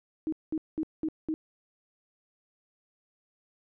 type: tone bursts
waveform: sine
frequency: 314.7 Hz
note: D#4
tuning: 20 cents sharp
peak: -27 dBFS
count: 5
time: 0.27-1.34 s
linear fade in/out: 0 ms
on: 54 ms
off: 200 ms
effects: none